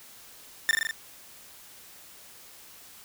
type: tone with echo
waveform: 40% pulse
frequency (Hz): 1796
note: A6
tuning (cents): +35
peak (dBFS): -18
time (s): 0.69-0.71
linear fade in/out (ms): 0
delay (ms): 40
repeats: 5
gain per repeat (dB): -2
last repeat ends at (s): 0.91
effects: white hiss -50 dBFS RMS until 3.04 s